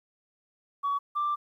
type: tone pair in turn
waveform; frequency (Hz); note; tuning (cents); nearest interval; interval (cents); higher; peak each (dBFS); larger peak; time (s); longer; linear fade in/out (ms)
sine; 1130 / 1179.2; C#6 / D6; +33 / +7; minor second; 74; second; -24; neither; 0.83-0.99 / 1.15-1.36; second; 20
effects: tanh soft clip ceiling -22 dBFS + 11-bit